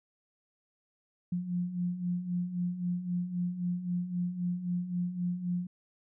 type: beating tone pair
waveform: sine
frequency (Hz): 174.61 / 178.41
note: F3 / F3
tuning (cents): 0 / +37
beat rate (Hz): 3.8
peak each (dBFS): -37 / -31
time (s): 1.32-5.67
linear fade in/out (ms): 5
effects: none

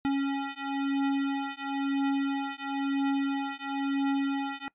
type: beating tone pair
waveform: square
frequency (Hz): 275.6 / 276.59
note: C#4 / C#4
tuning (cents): -10 / -4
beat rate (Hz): 0.99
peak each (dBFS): -31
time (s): 0.05-4.68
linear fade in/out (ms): 0
effects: noise-tail reverb RT60 0.1 s tail -22 dB re dry + resampled to 8000 Hz

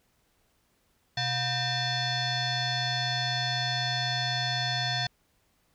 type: tone with frequency modulation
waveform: sine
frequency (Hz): 1816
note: A#6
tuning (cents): -46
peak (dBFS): -26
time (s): 1.17-5.07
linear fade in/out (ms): 5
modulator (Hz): 844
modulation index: 3.6
effects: pink hiss -70 dBFS RMS until 5.74 s

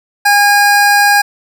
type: tone pair together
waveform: square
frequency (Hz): 816 / 1632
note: G#5 / G#6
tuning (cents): -31 / -31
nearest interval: octave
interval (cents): 1200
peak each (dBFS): -10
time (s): 0.25-1.22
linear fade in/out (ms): 10
effects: none

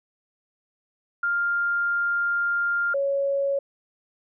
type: tone pair in turn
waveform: sine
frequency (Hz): 1400 / 555.6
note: F6 / C#5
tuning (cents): +4 / +4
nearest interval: octave + major third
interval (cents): 1600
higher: first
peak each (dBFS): -21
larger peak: neither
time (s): 1.23-2.94 / 2.94-3.59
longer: first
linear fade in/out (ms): 5
effects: none

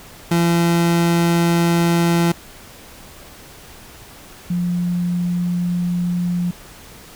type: tone pair in turn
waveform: 30% pulse / sine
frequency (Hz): 170 / 176.12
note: F3 / F3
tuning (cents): -46 / +15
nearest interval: minor second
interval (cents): 61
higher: second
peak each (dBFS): -11 / -17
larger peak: first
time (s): 0.31-2.32 / 4.5-6.51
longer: neither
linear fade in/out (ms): 5
effects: pink hiss -41 dBFS RMS until 7.15 s

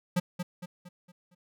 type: tone with echo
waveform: square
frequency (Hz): 178.1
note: F3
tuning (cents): +34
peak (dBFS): -24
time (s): 0.16-0.2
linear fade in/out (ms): 10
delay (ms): 230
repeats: 5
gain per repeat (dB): -7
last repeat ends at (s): 1.35
effects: none

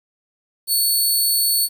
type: tone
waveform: 10% pulse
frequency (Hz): 4435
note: C#8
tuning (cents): 0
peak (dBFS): -9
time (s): 0.67-1.69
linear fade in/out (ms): 50
effects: 8-bit

